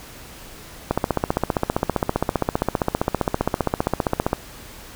click train, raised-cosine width 1 ms, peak -4 dBFS, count 53, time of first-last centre 0.91-4.331 s, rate 15.2 Hz, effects pink hiss -41 dBFS RMS until 4.95 s

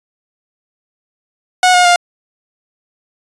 sawtooth tone with pitch steps, 732 / 717.8 / 703.8 Hz, F#5 / F5 / F5, -19 / +47 / +13 cents, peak -3 dBFS, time 1.63-1.96 s, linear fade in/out 2 ms, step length 110 ms, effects resampled to 22050 Hz

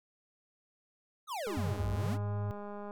square exponential two-way sweep, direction down then up, 1333 to 49 to 334.8 Hz, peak -36 dBFS, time 1.27-2.18 s, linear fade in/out 50 ms, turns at 1.89 s
click train, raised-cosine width 1 ms, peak -31 dBFS, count 296, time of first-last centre 1.47-2.909 s, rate 205 Hz
sine tone with pitch glide, 96 to 104.09 Hz, G2 to G#2, -36 to +4 cents, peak -32 dBFS, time 1.57-2.51 s, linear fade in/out 0 ms, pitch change +140 cents, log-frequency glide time 1.75-2.24 s
effects none

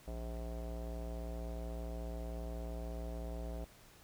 square tone with low-pass filter, 58.27 Hz, A#1, in tune, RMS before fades -42 dBFS, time 0.07-3.65 s, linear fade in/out 10 ms, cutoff 630 Hz, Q 3.2, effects pink hiss -61 dBFS RMS until 4.03 s

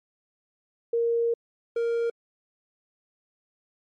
sine / triangle tone pair in turn, 466.2 / 466.2 Hz, A#4 / A#4, 0 / 0 cents, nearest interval unison, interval 0 cents, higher neither, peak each -21 dBFS, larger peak neither, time 0.93-1.34 / 1.76-2.1 s, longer first, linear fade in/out 5 ms, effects MP3 48 kbps

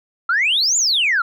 sine exponential two-way sweep, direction up then down, 1320 to 7330 to 1320 Hz, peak -13 dBFS, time 0.29-1.22 s, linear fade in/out 5 ms, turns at 0.77 s, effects tanh soft clip ceiling -10 dBFS

